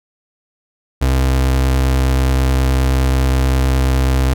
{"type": "tone with vibrato", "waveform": "35% pulse", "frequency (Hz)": 65.41, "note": "C2", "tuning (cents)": 0, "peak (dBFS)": -10, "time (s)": [1.01, 4.34], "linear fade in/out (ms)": 10, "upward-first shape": "sine", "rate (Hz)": 9.5, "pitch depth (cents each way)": 11, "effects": []}